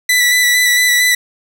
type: tone with vibrato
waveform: sawtooth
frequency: 1975.5 Hz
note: B6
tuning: in tune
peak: -6 dBFS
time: 0.09-1.15 s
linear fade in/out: 5 ms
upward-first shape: square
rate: 4.4 Hz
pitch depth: 16 cents each way
effects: none